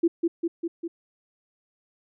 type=tone with echo; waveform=sine; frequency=336.8 Hz; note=E4; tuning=37 cents sharp; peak=-16 dBFS; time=0.03-0.08 s; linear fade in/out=10 ms; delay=200 ms; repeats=4; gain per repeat=-3 dB; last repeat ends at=0.88 s; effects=none

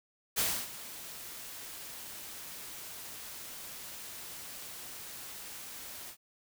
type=noise with ADSR envelope; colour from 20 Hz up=white; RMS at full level=-29 dBFS; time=0.36-6.17 s; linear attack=25 ms; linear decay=290 ms; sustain=-16 dB; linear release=79 ms; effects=none

